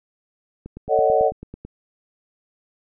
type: click train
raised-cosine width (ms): 3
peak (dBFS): -22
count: 10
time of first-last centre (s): 0.66-1.65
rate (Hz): 9.09
type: chord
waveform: sine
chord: D# half-diminished seventh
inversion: second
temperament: just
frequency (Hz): 448 / 560 / 622.3 / 746.7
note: A4 / C#5 / D#5 / F#5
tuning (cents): +31 / +18 / 0 / +16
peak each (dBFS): -20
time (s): 0.88-1.32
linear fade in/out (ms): 50
effects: none